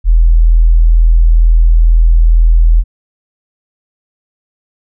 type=tone; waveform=sine; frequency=41.08 Hz; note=E1; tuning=5 cents flat; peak=-3 dBFS; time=0.04-2.84 s; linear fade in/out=50 ms; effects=none